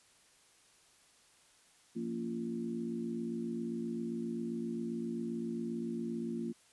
harmonic tone with a mistuned harmonic, 57.6 Hz, A#1, 20 cents flat, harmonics 3 / 4 / 5 / 6, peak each -45 / -37 / -46 / -41 dBFS, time 1.95-6.53 s, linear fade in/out 20 ms, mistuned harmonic 5, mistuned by -62 cents, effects white hiss -65 dBFS RMS until 6.72 s + resampled to 24000 Hz

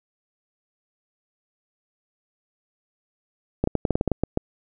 clicks, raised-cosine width 2 ms, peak -7 dBFS, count 11, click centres 3.64 / 3.674 / 3.753 / 3.852 / 3.907 / 3.955 / 4.011 / 4.077 / 4.117 / 4.236 / 4.374 s, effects none

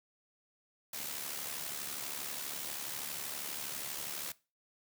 white noise with amplitude modulation, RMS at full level -38 dBFS, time 0.93-4.32 s, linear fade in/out 5 ms, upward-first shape sine, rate 72.4 Hz, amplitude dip 55%, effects noise-tail reverb RT60 0.3 s tail -20 dB re dry + high-pass 100 Hz 12 dB/octave

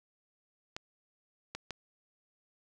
clicks, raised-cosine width 0.2 ms, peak -21 dBFS, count 3, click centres 0.765 / 1.55 / 1.707 s, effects none

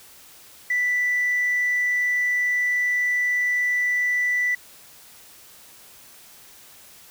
sine tone, 1975.5 Hz, B6, in tune, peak -18 dBFS, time 0.7-4.55 s, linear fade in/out 5 ms, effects tanh soft clip ceiling -16 dBFS + white hiss -48 dBFS RMS until 7.1 s

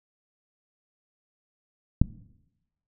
click, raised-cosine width 5 ms, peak -5 dBFS, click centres 2.016 s, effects noise-tail reverb RT60 0.9 s tail -19 dB re dry

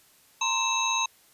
sine tone cluster, 923 / 1039 / 2637 / 3842 / 6390 Hz, A#5 / C6 / E7 / B7 / G8, -17 / -12 / 0 / -48 / +32 cents, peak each -30 dBFS, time 0.41-1.06 s, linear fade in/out 5 ms, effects white hiss -59 dBFS RMS until 1.33 s + resampled to 32000 Hz

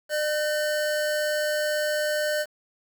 square tone pair together, 603 / 1520.7 Hz, D5 / F#6, +46 / +47 cents, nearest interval octave + major third, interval 1601 cents, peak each -25 / -31 dBFS, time 0.09-2.46 s, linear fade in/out 50 ms, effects 8-bit

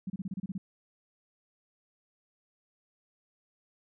sine tone bursts, 189.7 Hz, F#3, 43 cents sharp, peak -32 dBFS, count 9, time 0.07-0.58 s, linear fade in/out 5 ms, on 30 ms, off 30 ms, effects none

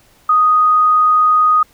sine tone, 1244.5 Hz, D#6, in tune, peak -8 dBFS, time 0.29-1.63 s, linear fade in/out 5 ms, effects pink hiss -51 dBFS RMS until 1.73 s

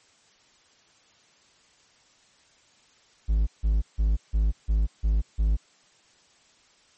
triangle tone bursts, 53 Hz, G#1, 36 cents sharp, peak -17 dBFS, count 7, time 3.28-5.57 s, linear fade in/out 20 ms, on 190 ms, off 160 ms, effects white hiss -60 dBFS RMS until 6.97 s + MP3 32 kbps

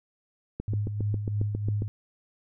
click train, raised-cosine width 3 ms, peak -19 dBFS, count 10, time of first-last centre 0.6-1.821 s, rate 7.37 Hz
sine tone with tremolo, 103.83 Hz, G#2, in tune, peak -24 dBFS, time 0.68-1.88 s, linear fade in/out 0 ms, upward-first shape sine, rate 3.1 Hz, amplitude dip 50%
effects none

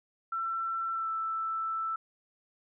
sine tone with pitch glide, 1343 to 1323.7 Hz, E6 to E6, +32 to +7 cents, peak -30 dBFS, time 0.32-1.96 s, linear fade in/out 5 ms, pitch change -25 cents, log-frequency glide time 0.93-1.09 s, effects none

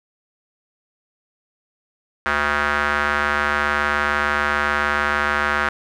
square tone with band-pass filter, 73.42 Hz, D2, in tune, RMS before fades -20 dBFS, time 2.26-5.69 s, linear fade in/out 0 ms, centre 1500 Hz, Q 3, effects none

